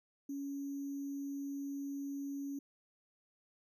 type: tone with sample-and-hold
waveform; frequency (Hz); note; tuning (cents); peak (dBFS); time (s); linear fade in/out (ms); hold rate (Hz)
sine; 280; C#4; +18; -38; 0.29-2.59; 5; 6300
effects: none